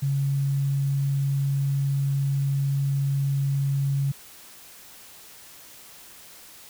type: tone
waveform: sine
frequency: 138.59 Hz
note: C#3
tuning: in tune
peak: -21 dBFS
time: 0.02-4.12 s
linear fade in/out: 10 ms
effects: white hiss -47 dBFS RMS until 6.69 s